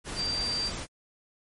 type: tone in noise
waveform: sine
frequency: 4700 Hz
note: D8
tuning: 1 cent sharp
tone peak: -28 dBFS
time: 0.15-0.72 s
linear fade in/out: 50 ms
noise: pink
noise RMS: -36 dBFS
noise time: 0.04-0.87 s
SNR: +5 dB
effects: MP3 48 kbps